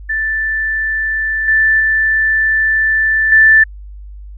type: tone with level steps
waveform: sine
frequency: 1763 Hz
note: A6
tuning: 3 cents sharp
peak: -14 / -8 / -10 / -4 dBFS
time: 0.09-3.64 s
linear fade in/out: 10 ms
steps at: 1.48 / 1.8 / 3.32 s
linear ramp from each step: 2 ms
effects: added 50 Hz sine -29 dBFS peak until 4.37 s